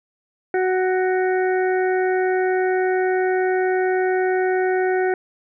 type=harmonic tone; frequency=371.3 Hz; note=F#4; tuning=6 cents sharp; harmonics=1 / 2 / 4 / 5 / 6; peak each=-18 / -24 / -28 / -31 / -37 dBFS; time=0.54-5.14 s; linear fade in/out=2 ms; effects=none

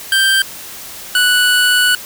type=tone pair in turn; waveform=25% pulse; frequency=1571 / 1478.6 Hz; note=G6 / F#6; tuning=+3 / -2 cents; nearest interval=minor second; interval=105 cents; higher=first; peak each=-6 dBFS; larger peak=neither; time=0.12-0.42 / 1.15-1.95 s; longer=second; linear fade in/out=2 ms; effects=white hiss -31 dBFS RMS until 2.05 s

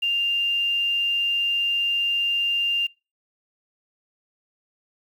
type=tone with quantisation; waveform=sine; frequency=2795 Hz; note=F7; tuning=1 cent sharp; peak=-20 dBFS; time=0.02-2.87 s; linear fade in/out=10 ms; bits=8; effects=noise-tail reverb RT60 0.3 s tail -26 dB re dry

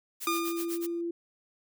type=noise with tremolo; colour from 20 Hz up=blue; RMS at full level=-37 dBFS; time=0.2-0.87 s; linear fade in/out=20 ms; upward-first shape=sine; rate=8 Hz; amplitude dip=100%
type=tone with pitch glide; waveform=sine; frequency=336.9 to 340.4 Hz; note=E4 to F4; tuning=+38 to -44 cents; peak=-30 dBFS; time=0.27-1.11 s; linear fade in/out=5 ms; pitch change=+18 cents; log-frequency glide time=0.48-0.87 s
type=tone with exponential decay; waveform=sawtooth; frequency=1213 Hz; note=D#6; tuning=44 cents flat; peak=-22 dBFS; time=0.27-1.01 s; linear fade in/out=1 ms; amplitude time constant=160 ms
effects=none

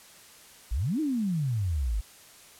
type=exponential two-way sweep; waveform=sine; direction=up then down; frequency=47.73 to 324.9 to 47.73 Hz; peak=-25 dBFS; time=0.71-2.01 s; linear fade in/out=10 ms; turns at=1 s; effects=white hiss -52 dBFS RMS until 2.59 s + low-pass 12000 Hz 12 dB/octave

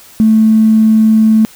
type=tone with tanh clipping; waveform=triangle; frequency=219.4 Hz; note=A3; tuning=5 cents flat; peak=-4 dBFS; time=0.2-1.45 s; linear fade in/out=0 ms; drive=2 dB; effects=white hiss -39 dBFS RMS until 1.55 s

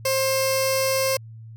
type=tone with notch filter; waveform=15% pulse; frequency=531 Hz; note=C5; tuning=25 cents sharp; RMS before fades=-22 dBFS; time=0.05-1.17 s; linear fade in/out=5 ms; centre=1400 Hz; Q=0.61; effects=added 112 Hz sine -38 dBFS peak until 1.56 s

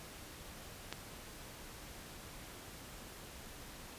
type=click; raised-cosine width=0.2 ms; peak=-22 dBFS; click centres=0.926 s; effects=pink hiss -51 dBFS RMS until 3.98 s + resampled to 32000 Hz

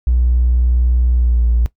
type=tone with pitch glide; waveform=triangle; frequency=61 to 58.58 Hz; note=B1 to A#1; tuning=-21 to +9 cents; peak=-7 dBFS; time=0.07-1.66 s; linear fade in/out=0 ms; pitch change=-70 cents; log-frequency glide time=1.14-1.45 s; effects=noise-tail reverb RT60 0.1 s tail -18 dB re dry + tanh soft clip ceiling -7 dBFS

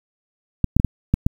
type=clicks; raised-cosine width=5 ms; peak=-3 dBFS; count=6; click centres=0.643 / 0.766 / 0.799 / 0.847 / 1.14 / 1.265 s; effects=7-bit

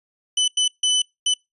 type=tone bursts at uneven times; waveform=sawtooth; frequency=3003 Hz; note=F#7; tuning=25 cents sharp; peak=-13 dBFS; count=4; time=0.37-0.48 / 0.57-0.68 / 0.83-1.02 / 1.26-1.34 s; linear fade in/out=5 ms; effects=noise-tail reverb RT60 0.2 s tail -25 dB re dry + resampled to 24000 Hz

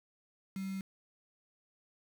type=tone with quantisation; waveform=sine; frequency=192.4 Hz; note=G3; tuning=32 cents flat; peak=-36 dBFS; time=0.56-0.81 s; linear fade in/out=2 ms; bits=8; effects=none

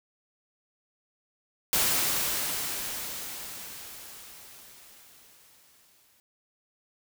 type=noise with exponential decay; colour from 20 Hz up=white; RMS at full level=-24 dBFS; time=1.73-6.2 s; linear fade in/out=0 ms; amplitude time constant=970 ms; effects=none

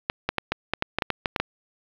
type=clicks; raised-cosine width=0.3 ms; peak=-6 dBFS; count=12; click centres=0.099 / 0.29 / 0.383 / 0.52 / 0.736 / 0.824 / 0.986 / 1.022 / 1.103 / 1.258 / 1.362 / 1.4 s; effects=low-pass 4000 Hz 12 dB/octave + 7-bit

